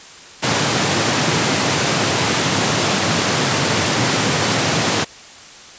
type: high-pass noise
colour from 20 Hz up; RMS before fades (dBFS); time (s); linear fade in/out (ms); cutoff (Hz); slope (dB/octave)
pink; -17; 0.42-5.05; 20; 100; 48
effects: white hiss -39 dBFS RMS until 5.78 s + resampled to 16000 Hz